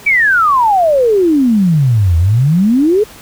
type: exponential two-way sweep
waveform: sine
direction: down then up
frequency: 2349 to 80 to 443.9 Hz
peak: -7 dBFS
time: 0.06-3.04 s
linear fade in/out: 10 ms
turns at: 2.17 s
effects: pink hiss -36 dBFS RMS until 3.21 s